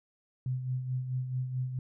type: tone with tremolo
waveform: sine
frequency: 128 Hz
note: C3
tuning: 38 cents flat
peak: -28 dBFS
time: 0.46-1.79 s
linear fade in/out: 2 ms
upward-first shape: sine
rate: 4.6 Hz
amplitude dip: 55%
effects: none